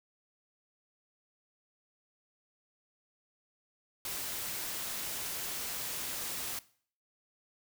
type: noise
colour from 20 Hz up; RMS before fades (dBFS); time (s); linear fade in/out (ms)
white; -38; 4.05-6.59; 2
effects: noise-tail reverb RT60 0.5 s tail -19 dB re dry